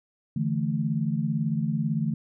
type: chord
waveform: sine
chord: D suspended second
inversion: none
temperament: equal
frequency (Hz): 146.83 / 164.81 / 220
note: D3 / E3 / A3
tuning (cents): 0 / 0 / 0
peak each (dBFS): -28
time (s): 0.36-2.14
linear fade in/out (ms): 5
effects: none